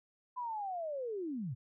sine linear sweep, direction down, 1013 to 107.7 Hz, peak -36 dBFS, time 0.36-1.55 s, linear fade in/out 20 ms, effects none

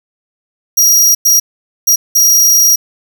sawtooth tone bursts at uneven times, 5710 Hz, F8, 37 cents sharp, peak -3 dBFS, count 4, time 0.77-1.15 / 1.25-1.4 / 1.87-1.96 / 2.15-2.76 s, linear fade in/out 10 ms, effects 7-bit

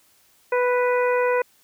harmonic tone, 493.9 Hz, B4, in tune, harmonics 1 / 2 / 3 / 4 / 5, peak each -19 / -25 / -29 / -31 / -33 dBFS, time 0.52-1.42 s, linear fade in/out 5 ms, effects white hiss -59 dBFS RMS until 1.63 s

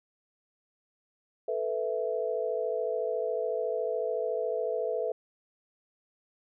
sine chord, A suspended second, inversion none, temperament equal, 440 / 493.9 / 659.3 Hz, A4 / B4 / E5, 0 / 0 / 0 cents, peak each -32 / -32 / -33 dBFS, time 1.48-5.12 s, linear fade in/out 5 ms, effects none

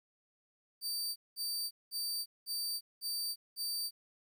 sawtooth tone bursts, 4634 Hz, D8, 24 cents flat, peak -32 dBFS, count 6, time 0.81-3.91 s, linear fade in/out 50 ms, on 350 ms, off 200 ms, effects 12-bit

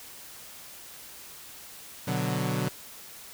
sawtooth chord, B minor, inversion none, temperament equal, 123.47 / 146.83 / 185 Hz, B2 / D3 / F#3, 0 / 0 / 0 cents, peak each -27 dBFS, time 2.07-2.69 s, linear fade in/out 10 ms, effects white hiss -46 dBFS RMS until 3.33 s

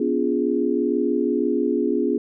sine chord, B diminished seventh, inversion none, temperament equal with one note detuned, 246.9 / 287.3 / 349.2 / 415.3 Hz, B3 / D4 / F4 / Ab4, 0 / -38 / 0 / 0 cents, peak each -24 dBFS, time 0-2.18 s, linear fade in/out 5 ms, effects none

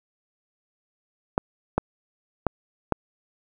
clicks, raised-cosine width 1 ms, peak -6 dBFS, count 4, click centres 1.379 / 1.78 / 2.467 / 2.923 s, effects 8-bit

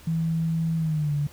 sine tone with pitch glide, 163.3 to 145.48 Hz, E3 to D3, -16 to -16 cents, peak -22 dBFS, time 0.07-1.27 s, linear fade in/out 5 ms, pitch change -200 cents, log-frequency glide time 0.77-1.14 s, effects added 74 Hz sine -48 dBFS peak until 1.32 s + pink hiss -50 dBFS RMS until 1.32 s

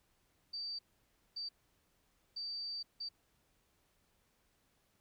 sine tone bursts at uneven times, 4636 Hz, D8, 23 cents flat, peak -39 dBFS, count 4, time 0.53-0.79 / 1.36-1.49 / 2.36-2.83 / 3-3.09 s, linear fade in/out 10 ms, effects pink hiss -75 dBFS RMS until 5 s

